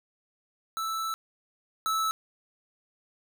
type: tone pair in turn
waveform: square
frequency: 1318.5 / 1308.6 Hz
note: E6 / E6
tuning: 0 / -13 cents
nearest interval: unison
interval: 13 cents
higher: first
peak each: -30 / -26 dBFS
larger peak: second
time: 0.77-1.14 / 1.86-2.11 s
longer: first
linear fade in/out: 0 ms
effects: none